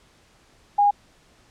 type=tone; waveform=sine; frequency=817 Hz; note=G#5; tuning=29 cents flat; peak=-14 dBFS; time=0.78-0.91 s; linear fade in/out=10 ms; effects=pink hiss -57 dBFS RMS until 1.5 s + low-pass 8000 Hz 12 dB/octave